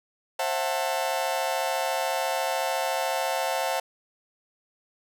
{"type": "chord", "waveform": "40% pulse", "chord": "F# half-diminished seventh", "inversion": "second", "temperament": "just", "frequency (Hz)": [532.8, 666, 740, 888], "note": ["C5", "E5", "F#5", "A5"], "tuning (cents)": [31, 18, 0, 16], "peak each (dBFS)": -30, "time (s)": [0.39, 3.8], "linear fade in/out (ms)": 5, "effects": []}